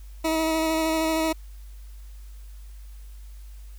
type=tone with vibrato; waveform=20% pulse; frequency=320 Hz; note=D#4; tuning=49 cents sharp; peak=-17 dBFS; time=0.24-1.33 s; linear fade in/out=10 ms; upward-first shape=square; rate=13 Hz; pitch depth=13 cents each way; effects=added 50 Hz sine -39 dBFS peak until 3.78 s + white hiss -58 dBFS RMS until 3.78 s